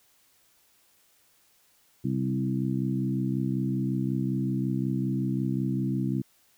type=harmonic tone with a mistuned harmonic; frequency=65.41 Hz; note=C2; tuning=in tune; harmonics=2 / 3 / 4 / 5; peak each=-29 / -30 / -31 / -34 dBFS; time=2.04-6.22 s; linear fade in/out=10 ms; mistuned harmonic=2; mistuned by=+19 cents; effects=white hiss -64 dBFS RMS until 6.57 s